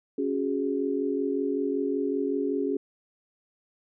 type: chord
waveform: sine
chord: C# suspended fourth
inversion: none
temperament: equal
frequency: 277.2 / 370 / 415.3 Hz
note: C#4 / F#4 / G#4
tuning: 0 / 0 / 0 cents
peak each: -28 / -31 / -29 dBFS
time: 0.18-2.77 s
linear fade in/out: 5 ms
effects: none